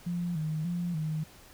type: tone with vibrato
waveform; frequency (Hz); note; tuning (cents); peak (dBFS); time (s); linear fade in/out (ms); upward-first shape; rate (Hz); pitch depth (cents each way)
sine; 164.81; E3; 0; -29; 0.06-1.24; 10; square; 1.7; 97
effects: pink hiss -54 dBFS RMS until 1.53 s